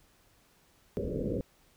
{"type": "low-pass noise", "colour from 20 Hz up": "white", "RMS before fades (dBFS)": -33, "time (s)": [0.97, 1.41], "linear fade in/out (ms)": 0, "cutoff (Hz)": 560, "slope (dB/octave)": 96, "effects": ["pink hiss -65 dBFS RMS until 1.76 s"]}